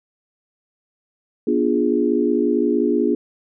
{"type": "chord", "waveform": "sine", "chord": "B diminished seventh", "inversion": "none", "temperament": "equal with one note detuned", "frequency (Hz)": [242.7, 293.7, 349.2, 415.3], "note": ["B3", "D4", "F4", "Ab4"], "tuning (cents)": [-30, 0, 0, 0], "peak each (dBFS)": -21, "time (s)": [1.47, 3.15], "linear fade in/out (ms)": 5, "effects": []}